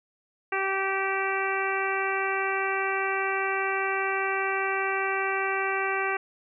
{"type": "harmonic tone", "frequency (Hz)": 387.5, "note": "G4", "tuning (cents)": -20, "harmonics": [1, 2, 3, 4, 5, 6, 7], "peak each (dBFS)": [-31, -32, -32, -32, -33, -33, -37], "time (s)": [0.52, 6.17], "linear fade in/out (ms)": 5, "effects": []}